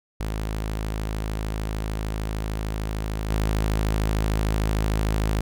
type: tone with level steps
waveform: sawtooth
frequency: 53.3 Hz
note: G#1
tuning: 46 cents sharp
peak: -22 / -17 dBFS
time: 0.2-5.41 s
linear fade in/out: 5 ms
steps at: 3.29 s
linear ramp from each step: 20 ms
effects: none

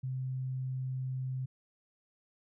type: tone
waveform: sine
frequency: 130 Hz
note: C3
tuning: 11 cents flat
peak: -33 dBFS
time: 0.03-1.46 s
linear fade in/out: 10 ms
effects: none

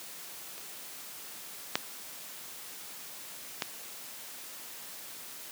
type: clicks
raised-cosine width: 0.2 ms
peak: -27 / -8 / -12 dBFS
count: 3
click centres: 0.58 / 1.755 / 3.622 s
effects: white hiss -45 dBFS RMS until 5.51 s + high-pass 150 Hz 12 dB/octave

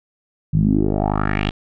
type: tone with low-pass filter sweep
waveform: 10% pulse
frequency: 51.1 Hz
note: G#1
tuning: 27 cents flat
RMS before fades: -18 dBFS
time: 0.53-1.51 s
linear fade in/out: 10 ms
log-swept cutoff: 140 to 3500 Hz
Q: 4.1
effects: none

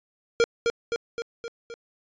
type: tone with echo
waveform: square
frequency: 466.2 Hz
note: A#4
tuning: in tune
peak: -17 dBFS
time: 0.4-0.44 s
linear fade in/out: 0 ms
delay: 260 ms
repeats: 5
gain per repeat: -4 dB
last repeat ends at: 1.74 s
effects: resampled to 16000 Hz

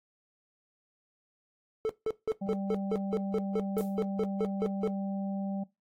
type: tone bursts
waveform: triangle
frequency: 439.7 Hz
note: A4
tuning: 1 cent flat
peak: -24 dBFS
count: 15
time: 1.85-4.875 s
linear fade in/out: 0 ms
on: 43 ms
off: 170 ms
type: harmonic tone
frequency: 196 Hz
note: G3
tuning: in tune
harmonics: 1 / 3 / 4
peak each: -32 / -42 / -44 dBFS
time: 2.41-5.64 s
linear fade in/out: 10 ms
type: noise with exponential decay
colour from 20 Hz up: violet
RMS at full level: -40 dBFS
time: 3.78-4 s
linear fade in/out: 0 ms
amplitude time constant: 47 ms
effects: noise-tail reverb RT60 0.2 s tail -19 dB re dry + AAC 48 kbps

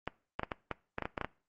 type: clicks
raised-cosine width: 0.5 ms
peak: -18 dBFS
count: 11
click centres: 0.076 / 0.395 / 0.433 / 0.518 / 0.713 / 0.984 / 1.023 / 1.055 / 1.178 / 1.213 / 1.246 s
effects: noise-tail reverb RT60 0.4 s tail -22 dB re dry + Opus 24 kbps

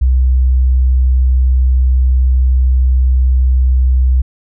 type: tone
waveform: sine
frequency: 63.8 Hz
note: C2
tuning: 43 cents flat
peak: -7 dBFS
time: 0.01-4.22 s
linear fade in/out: 10 ms
effects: none

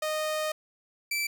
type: tone pair in turn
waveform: sawtooth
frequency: 618 / 2327 Hz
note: D#5 / D7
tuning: -12 / -17 cents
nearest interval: octave + major seventh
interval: 2295 cents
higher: second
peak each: -24 dBFS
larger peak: neither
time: 0.02-0.52 / 1.11-1.27 s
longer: first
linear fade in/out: 5 ms
effects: none

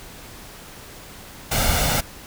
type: noise with comb filter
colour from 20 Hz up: pink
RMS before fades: -20 dBFS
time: 1.51-2.01 s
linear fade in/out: 10 ms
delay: 1.4 ms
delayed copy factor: +0.6
effects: pink hiss -41 dBFS RMS until 2.26 s

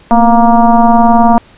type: tone with frequency modulation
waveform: sine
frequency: 464.2 Hz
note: A#4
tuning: 7 cents flat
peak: -3 dBFS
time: 0.11-1.38 s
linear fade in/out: 0 ms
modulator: 237 Hz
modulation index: 2.3
effects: pink hiss -42 dBFS RMS until 1.57 s + resampled to 8000 Hz

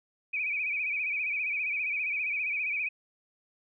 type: tone with vibrato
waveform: sine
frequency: 2400 Hz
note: D7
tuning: 37 cents sharp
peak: -28 dBFS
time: 0.33-2.89 s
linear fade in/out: 10 ms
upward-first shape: sine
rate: 15 Hz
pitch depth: 99 cents each way
effects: none

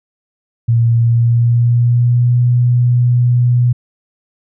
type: tone with pitch glide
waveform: sine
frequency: 116.54 to 122.26 Hz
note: A#2 to B2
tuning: 0 to -17 cents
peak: -8 dBFS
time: 0.68-3.73 s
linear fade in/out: 10 ms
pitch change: +83 cents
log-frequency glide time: 0.99-2.37 s
effects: none

